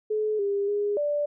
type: tone with pitch steps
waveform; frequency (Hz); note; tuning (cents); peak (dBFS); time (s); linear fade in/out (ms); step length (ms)
sine; 428.4 / 401.4 / 411 / 586; A4 / G4 / G#4 / D5; -46 / +41 / -18 / -4; -23; 0.1-1.26; 10; 290
effects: none